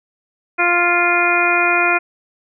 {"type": "harmonic tone", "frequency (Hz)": 349.2, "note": "F4", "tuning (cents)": 0, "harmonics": [1, 2, 3, 4, 5, 6, 7], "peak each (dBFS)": [-22, -20, -23, -18, -26, -22, -17], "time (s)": [0.58, 1.99], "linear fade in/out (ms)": 20, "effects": []}